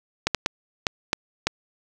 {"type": "clicks", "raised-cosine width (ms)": 0.2, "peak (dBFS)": -3, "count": 6, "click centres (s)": [0.27, 0.347, 0.461, 0.868, 1.131, 1.47], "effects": []}